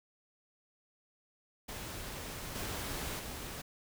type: noise with level steps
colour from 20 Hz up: pink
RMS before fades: -43 / -39 / -43 dBFS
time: 1.68-3.62 s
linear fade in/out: 10 ms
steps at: 2.55 / 3.19 s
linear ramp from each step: 5 ms
effects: none